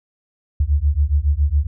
sine beating tone pair, 69.3 / 76.5 Hz, C#2 / D#2, 0 / -29 cents, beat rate 7.2 Hz, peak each -17 dBFS, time 0.6-1.67 s, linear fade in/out 5 ms, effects none

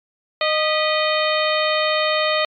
harmonic tone with a mistuned harmonic, 616 Hz, D#5, 17 cents flat, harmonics 1 / 2 / 3 / 4 / 5 / 6 / 7, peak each -20 / -23 / -25 / -26 / -27 / -28 / -28 dBFS, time 0.41-2.45 s, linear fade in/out 2 ms, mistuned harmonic 3, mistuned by +92 cents, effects MP3 64 kbps

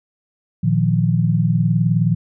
sine chord, Bb suspended fourth, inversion none, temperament just, 116.54 / 155.39 / 174.81 Hz, Bb2 / Eb3 / F3, 0 / -2 / +2 cents, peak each -18 dBFS, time 0.63-2.15 s, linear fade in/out 10 ms, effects none

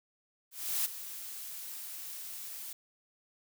blue noise with ADSR envelope, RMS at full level -30 dBFS, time 0.51-2.73 s, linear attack 340 ms, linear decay 15 ms, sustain -13 dB, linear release 4 ms, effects none

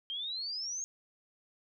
sine exponential sweep, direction up, 3136 to 6600 Hz, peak -35 dBFS, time 0.1-0.84 s, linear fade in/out 0 ms, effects none

